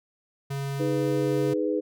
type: tone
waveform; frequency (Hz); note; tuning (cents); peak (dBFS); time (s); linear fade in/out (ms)
square; 138.59; C#3; 0; -29; 0.5-1.54; 10
type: chord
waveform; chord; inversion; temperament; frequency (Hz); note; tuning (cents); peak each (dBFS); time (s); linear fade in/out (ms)
sine; G# minor; second; equal with one note detuned; 311.1 / 415.3 / 498.5; D#4 / G#4 / B4; 0 / 0 / +16; -27 / -28 / -28; 0.79-1.81; 20
effects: none